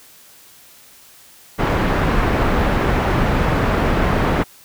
pink low-pass noise, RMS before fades -17 dBFS, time 1.58-4.44 s, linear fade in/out 20 ms, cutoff 1700 Hz, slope 12 dB/octave, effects white hiss -46 dBFS RMS until 4.64 s

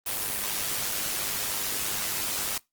white noise with amplitude modulation, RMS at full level -27 dBFS, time 0.06-2.58 s, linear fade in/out 5 ms, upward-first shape sine, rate 101 Hz, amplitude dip 60%, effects noise-tail reverb RT60 0.2 s tail -23 dB re dry + Opus 24 kbps

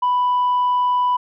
sine tone, 990 Hz, B5, 4 cents sharp, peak -13 dBFS, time 0.02-1.17 s, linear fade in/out 10 ms, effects tanh soft clip ceiling -13 dBFS

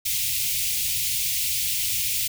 white band-stop noise, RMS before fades -25 dBFS, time 0.05-2.28 s, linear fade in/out 10 ms, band 150 to 2200 Hz, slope 48 dB/octave, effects none

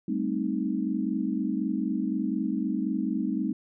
sine chord, A half-diminished seventh, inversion third, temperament equal, 196 / 220 / 261.6 / 311.1 Hz, G3 / A3 / C4 / Eb4, 0 / 0 / 0 / 0 cents, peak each -31 dBFS, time 0.08-3.53 s, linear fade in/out 5 ms, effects none

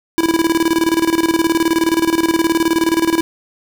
square tone with tremolo, 329.6 Hz, E4, in tune, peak -11 dBFS, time 0.18-3.21 s, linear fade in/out 0 ms, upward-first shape square, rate 19 Hz, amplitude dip 75%, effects none

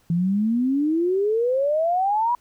sine exponential sweep, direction up, 164.81 to 987.8 Hz, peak -18 dBFS, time 0.1-2.35 s, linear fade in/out 2 ms, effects pink hiss -61 dBFS RMS until 2.4 s

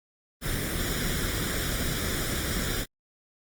pink noise with comb filter, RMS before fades -29 dBFS, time 0.41-2.86 s, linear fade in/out 50 ms, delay 0.56 ms, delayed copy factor +0.65, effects Opus 24 kbps

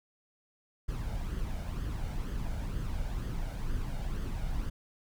brown noise with flanger, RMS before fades -34 dBFS, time 0.88-4.7 s, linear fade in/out 10 ms, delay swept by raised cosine 0.62 to 1.39 ms, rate 2.1 Hz, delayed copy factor +0.5, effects none

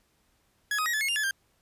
40% pulse tone with pitch steps, 1677 / 1255 / 1894 / 1727 / 2170 / 2801 / 1716 / 1588 Hz, G#6 / D#6 / A#6 / A6 / C#7 / F7 / A6 / G6, +16 / +15 / +27 / -33 / -37 / +4 / -44 / +22 cents, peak -25 dBFS, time 0.71-1.31 s, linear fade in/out 2 ms, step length 75 ms, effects pink hiss -69 dBFS RMS until 1.61 s + resampled to 32000 Hz

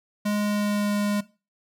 square tone with pitch glide, 207.7 to 205.7 Hz, G#3 to G#3, 0 to -16 cents, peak -23 dBFS, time 0.25-1.21 s, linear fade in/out 10 ms, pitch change -16 cents, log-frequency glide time 0.38-0.94 s, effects noise-tail reverb RT60 0.3 s tail -18 dB re dry

